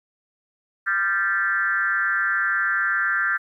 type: tone with frequency modulation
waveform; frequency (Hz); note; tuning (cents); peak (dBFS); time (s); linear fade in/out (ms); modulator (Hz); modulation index
sine; 1568; G6; 0; -19; 0.86-3.38; 20; 187; 1.3
effects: 10-bit